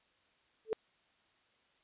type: tone with exponential growth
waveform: sine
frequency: 440 Hz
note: A4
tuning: in tune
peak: -26 dBFS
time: 0.65-0.73 s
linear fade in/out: 0 ms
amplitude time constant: 16 ms
effects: white hiss -71 dBFS RMS until 1.83 s + resampled to 8000 Hz